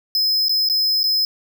square tone with dropouts, 5100 Hz, D#8, 42 cents sharp, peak -16 dBFS, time 0.15-1.25 s, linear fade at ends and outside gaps 1 ms, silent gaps 0.484-0.494 / 0.688-0.698 / 1.032-1.04 s, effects none

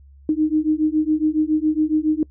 sine beating tone pair, 305.5 / 312.7 Hz, D#4 / D#4, -32 / +9 cents, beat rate 7.2 Hz, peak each -19 dBFS, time 0.29-2.23 s, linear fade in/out 2 ms, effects noise-tail reverb RT60 0.1 s tail -24 dB re dry + added 69 Hz sine -44 dBFS peak until 2.3 s

